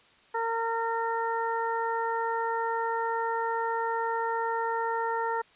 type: harmonic tone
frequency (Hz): 457.7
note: A#4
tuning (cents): -32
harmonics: 1 / 2 / 3 / 4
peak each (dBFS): -32 / -29 / -35 / -38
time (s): 0.34-5.42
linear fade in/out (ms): 10
effects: white hiss -59 dBFS RMS until 5.55 s + resampled to 8000 Hz